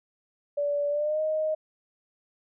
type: tone with pitch glide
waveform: sine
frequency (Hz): 578 to 623.1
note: D5 to D#5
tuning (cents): -28 to +2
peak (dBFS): -24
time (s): 0.57-1.55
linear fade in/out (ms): 10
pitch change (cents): +130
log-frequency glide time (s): 0.89-1.21
effects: none